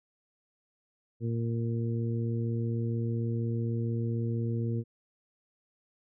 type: harmonic tone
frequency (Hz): 115.8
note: A#2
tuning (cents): -11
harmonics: 1 / 2 / 3 / 4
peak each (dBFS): -29 / -35 / -39 / -41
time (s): 1.2-4.84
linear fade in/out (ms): 50
effects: none